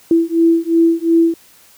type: beating tone pair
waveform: sine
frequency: 330.7 / 333.5 Hz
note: E4 / E4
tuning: +6 / +20 cents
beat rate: 2.8 Hz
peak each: -13 dBFS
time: 0.11-1.34 s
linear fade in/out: 2 ms
effects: white hiss -47 dBFS RMS until 1.77 s